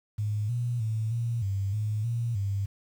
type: tone with pitch steps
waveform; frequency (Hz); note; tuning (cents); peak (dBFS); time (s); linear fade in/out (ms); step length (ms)
sine; 105.3 / 120.4 / 110.2 / 117.2 / 98.3 / 106.7 / 117.4 / 99.4; G#2 / B2 / A2 / A#2 / G2 / G#2 / A#2 / G2; +24 / -44 / +3 / +10 / +5 / +47 / +13 / +25; -26; 0.18-2.66; 10; 310
effects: 9-bit